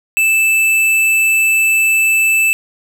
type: tone with hard clipping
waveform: sine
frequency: 2637 Hz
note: E7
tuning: in tune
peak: -11 dBFS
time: 0.17-2.53 s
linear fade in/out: 0 ms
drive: 13 dB
effects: none